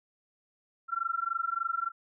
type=tone with amplitude modulation; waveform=sine; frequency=1360 Hz; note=F6; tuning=46 cents flat; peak=-25 dBFS; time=0.88-1.92 s; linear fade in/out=50 ms; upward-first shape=sine; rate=23.4 Hz; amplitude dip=95%; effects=none